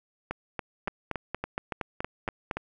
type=two click trains; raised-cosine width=0.5 ms; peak=-15 / -16 dBFS; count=8 / 9; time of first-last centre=0.88-2.512 / 0.31-2.57 s; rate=4.29 / 3.54 Hz; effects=none